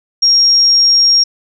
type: tone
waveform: sine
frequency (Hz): 5580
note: F8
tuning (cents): -2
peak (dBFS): -6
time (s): 0.22-1.24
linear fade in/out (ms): 10
effects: none